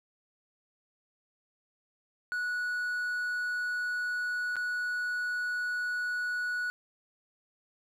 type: tone with dropouts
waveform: triangle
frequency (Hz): 1468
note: F#6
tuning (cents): -14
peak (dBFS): -28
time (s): 2.32-6.7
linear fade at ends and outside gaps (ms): 0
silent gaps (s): 4.557-4.566
effects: none